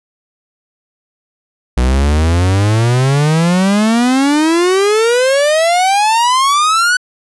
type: exponential sweep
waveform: 45% pulse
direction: up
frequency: 60 to 1506 Hz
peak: -9 dBFS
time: 1.77-6.97 s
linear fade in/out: 5 ms
effects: resampled to 24000 Hz